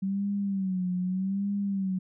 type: tone with vibrato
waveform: sine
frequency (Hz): 190.9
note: G3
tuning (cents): -46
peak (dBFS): -26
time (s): 0.02-1.99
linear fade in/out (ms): 10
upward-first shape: sine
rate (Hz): 0.82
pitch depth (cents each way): 95
effects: none